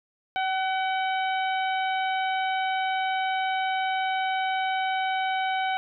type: harmonic tone with a mistuned harmonic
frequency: 760 Hz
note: F#5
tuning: 46 cents sharp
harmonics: 1 / 2 / 3 / 4 / 5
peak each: -25 / -32 / -34 / -37 / -42 dBFS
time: 0.36-5.77 s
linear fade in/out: 0 ms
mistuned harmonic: 2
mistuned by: -24 cents
effects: none